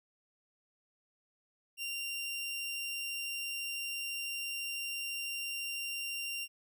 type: tone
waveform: sawtooth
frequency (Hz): 2774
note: F7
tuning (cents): -12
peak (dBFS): -33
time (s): 1.77-6.48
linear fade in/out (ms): 50
effects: none